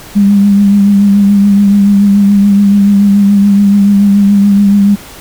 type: tone with vibrato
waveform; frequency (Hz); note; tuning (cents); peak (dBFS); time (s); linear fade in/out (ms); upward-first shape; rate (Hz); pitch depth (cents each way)
sine; 201.1; G3; +44; -3; 0.15-4.96; 20; triangle; 7; 34
effects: pink hiss -31 dBFS RMS until 5.2 s